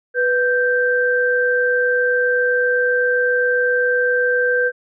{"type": "tone pair together", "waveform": "sine", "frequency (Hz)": [493.6, 1567], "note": ["B4", "G6"], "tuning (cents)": [-1, -1], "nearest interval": "octave + minor sixth", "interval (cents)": 2000, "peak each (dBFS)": -17, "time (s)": [0.14, 4.72], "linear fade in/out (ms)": 50, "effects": []}